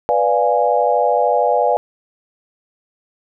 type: chord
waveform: sine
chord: B diminished seventh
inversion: none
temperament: equal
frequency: 493.9 / 587.3 / 698.5 / 830.6 Hz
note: B4 / D5 / F5 / Ab5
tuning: 0 / 0 / 0 / 0 cents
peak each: -18 dBFS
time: 0.09-1.77 s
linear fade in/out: 0 ms
effects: none